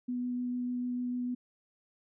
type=tone with vibrato; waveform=sine; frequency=246.9 Hz; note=B3; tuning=in tune; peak=-31 dBFS; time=0.08-1.35 s; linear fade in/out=10 ms; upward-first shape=sine; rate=6.7 Hz; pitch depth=8 cents each way; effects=none